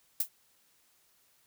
violet noise with exponential decay, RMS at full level -23 dBFS, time 0.2-0.29 s, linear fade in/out 5 ms, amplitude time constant 19 ms, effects white hiss -68 dBFS RMS until 1.46 s

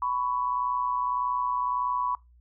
sine tone pair together, 994 / 1115.7 Hz, B5 / C#6, +11 / +11 cents, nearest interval major second, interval 200 cents, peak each -27 / -29 dBFS, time 0.02-2.15 s, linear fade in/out 2 ms, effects noise-tail reverb RT60 0.2 s tail -23 dB re dry + added 60 Hz sine -54 dBFS peak until 2.4 s

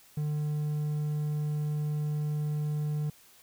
triangle tone, 150 Hz, D3, 37 cents sharp, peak -26 dBFS, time 0.17-3.1 s, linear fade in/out 5 ms, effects white hiss -58 dBFS RMS until 3.42 s

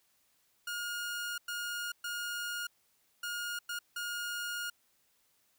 sawtooth tone bursts at uneven times, 1427 Hz, F6, 37 cents sharp, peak -32 dBFS, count 6, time 0.67-1.38 / 1.48-1.92 / 2.04-2.67 / 3.23-3.59 / 3.69-3.79 / 3.96-4.7 s, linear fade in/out 5 ms, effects white hiss -72 dBFS RMS until 5.58 s

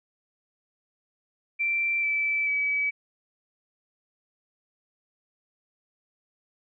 sine tone with pitch steps, 2349 / 2317 / 2285 Hz, D7 / D7 / D7, 0 / -24 / -48 cents, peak -23 dBFS, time 1.59-2.91 s, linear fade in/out 20 ms, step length 440 ms, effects none

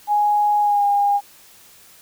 sine tone with pitch glide, 831 to 811.1 Hz, G#5 to G#5, +1 to -41 cents, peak -14 dBFS, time 0.07-1.21 s, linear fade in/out 50 ms, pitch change -42 cents, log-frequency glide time 0.61-0.85 s, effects white hiss -48 dBFS RMS until 2.01 s

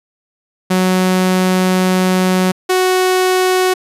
sawtooth tone pair in turn, 185 / 370 Hz, F#3 / F#4, 0 / 0 cents, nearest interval octave, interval 1200 cents, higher second, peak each -7 dBFS, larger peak neither, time 0.7-2.52 / 2.69-3.74 s, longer first, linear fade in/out 10 ms, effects resampled to 32000 Hz

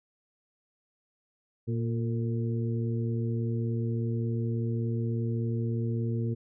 harmonic tone with a mistuned harmonic, 116.54 Hz, A#2, in tune, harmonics 1 / 2 / 3 / 4, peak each -28 / -34 / -38 / -40 dBFS, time 1.67-6.35 s, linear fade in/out 20 ms, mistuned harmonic 4, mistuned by -43 cents, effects none

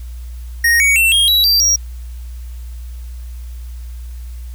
square tone with pitch steps, 1864.7 / 2243 / 2699 / 3247 / 3906 / 4699 / 5653 Hz, A#6 / C#7 / E7 / G#7 / B7 / D8 / F8, 0 / +20 / +40 / -40 / -20 / 0 / +20 cents, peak -10 dBFS, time 0.64-1.76 s, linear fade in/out 5 ms, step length 160 ms, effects added 60 Hz sine -26 dBFS peak until 4.54 s + white hiss -48 dBFS RMS until 4.54 s

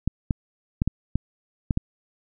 clicks, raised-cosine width 5 ms, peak -9 dBFS, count 7, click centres 0.076 / 0.308 / 0.819 / 0.876 / 1.156 / 1.708 / 1.774 s, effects none

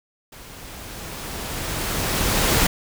pink noise with level ramp, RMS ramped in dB -42 to -17 dBFS, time 0.32-2.67 s, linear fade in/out 5 ms, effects none

